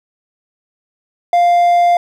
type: tone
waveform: triangle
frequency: 698.5 Hz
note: F5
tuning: in tune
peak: -6 dBFS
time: 1.33-1.97 s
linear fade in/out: 2 ms
effects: 8-bit